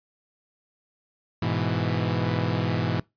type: chord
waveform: sawtooth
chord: E major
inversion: first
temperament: equal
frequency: 103.83 / 123.47 / 164.81 Hz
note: G#2 / B2 / E3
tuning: 0 / 0 / 0 cents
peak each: -24 dBFS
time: 1.42-3 s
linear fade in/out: 5 ms
effects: noise-tail reverb RT60 0.2 s tail -23 dB re dry + resampled to 11025 Hz